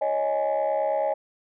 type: chord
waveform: sine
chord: C# suspended second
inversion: none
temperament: just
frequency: 554.4 / 623.7 / 831.5 Hz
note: C#5 / D#5 / G#5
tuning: 0 / +4 / +2 cents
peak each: -25 / -24 / -26 dBFS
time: 0.01-1.14 s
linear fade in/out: 10 ms
effects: tanh soft clip ceiling -17 dBFS